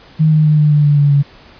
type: tone with pitch steps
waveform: sine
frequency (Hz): 156.5 / 154.35 / 152.22 / 150.12 / 148.06 / 146.02 / 144.01 / 142.03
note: D#3 / D#3 / D#3 / D3 / D3 / D3 / D3 / C#3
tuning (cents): +10 / -14 / -38 / +38 / +14 / -10 / -34 / +42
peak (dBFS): -7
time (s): 0.19-1.23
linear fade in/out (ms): 20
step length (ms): 130
effects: pink hiss -42 dBFS RMS until 1.59 s + resampled to 11025 Hz